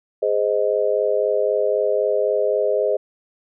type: chord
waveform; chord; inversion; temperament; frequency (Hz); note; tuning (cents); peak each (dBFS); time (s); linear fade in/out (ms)
sine; Ab major; none; just; 415.3 / 519.1 / 623; Ab4 / C5 / Eb5; 0 / -14 / +2; -21; 0.22-2.97; 10
effects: none